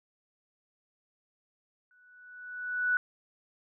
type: tone with exponential growth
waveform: sine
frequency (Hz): 1480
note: F#6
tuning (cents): 0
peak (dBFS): -22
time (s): 1.91-2.97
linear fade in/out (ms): 1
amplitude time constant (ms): 230
effects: none